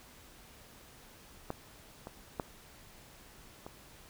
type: clicks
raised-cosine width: 1 ms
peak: -21 / -28 / -19 / -29 dBFS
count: 4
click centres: 1.504 / 2.071 / 2.398 / 3.665 s
effects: pink hiss -56 dBFS RMS until 4.09 s